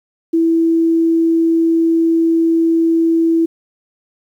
sine tone, 329.5 Hz, E4, 1 cent flat, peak -10 dBFS, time 0.33-3.46 s, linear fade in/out 10 ms, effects 8-bit

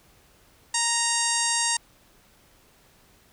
harmonic tone, 932.3 Hz, A#5, in tune, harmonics 1 / 2 / 3 / 4 / 5 / 6 / 7 / 8 / 9 / 10, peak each -30 / -31 / -34 / -34 / -31 / -32 / -31 / -30 / -30 / -32 dBFS, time 0.74-1.77 s, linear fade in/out 5 ms, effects pink hiss -58 dBFS RMS until 3.32 s

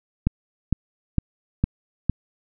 click train, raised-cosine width 5 ms, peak -6 dBFS, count 5, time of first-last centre 0.27-2.096 s, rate 2.19 Hz, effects none

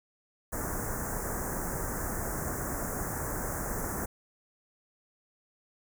pink band-stop noise, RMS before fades -34 dBFS, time 0.52-4.06 s, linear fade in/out 10 ms, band 1800 to 6300 Hz, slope 48 dB/octave, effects none

